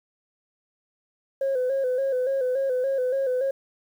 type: tone with vibrato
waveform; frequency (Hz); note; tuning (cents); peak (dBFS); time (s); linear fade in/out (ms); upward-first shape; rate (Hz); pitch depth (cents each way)
sine; 523.3; C5; 0; -20; 1.41-3.51; 5; square; 3.5; 63
effects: tanh soft clip ceiling -19 dBFS + 9-bit